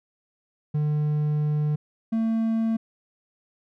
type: tone pair in turn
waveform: triangle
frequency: 150 / 224.7 Hz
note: D3 / A3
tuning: +37 / +37 cents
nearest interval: perfect fifth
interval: 700 cents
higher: second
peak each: -19 dBFS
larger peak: neither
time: 0.74-1.76 / 2.12-2.77 s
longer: first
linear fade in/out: 10 ms
effects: none